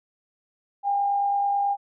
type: tone with amplitude modulation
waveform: sine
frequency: 804 Hz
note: G5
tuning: 44 cents sharp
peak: -19 dBFS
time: 0.83-1.77 s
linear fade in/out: 50 ms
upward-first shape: sine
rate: 49.2 Hz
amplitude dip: 30%
effects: none